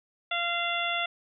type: harmonic tone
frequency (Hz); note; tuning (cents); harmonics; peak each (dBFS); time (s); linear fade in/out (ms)
690; F5; -21; 1 / 2 / 3 / 4 / 5; -33 / -33 / -33 / -33 / -33; 0.31-1.06; 5
effects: none